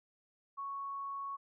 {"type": "tone", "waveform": "sine", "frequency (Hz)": 1108.7, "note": "C#6", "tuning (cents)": 0, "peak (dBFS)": -38, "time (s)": [0.57, 1.37], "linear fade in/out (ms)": 20, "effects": []}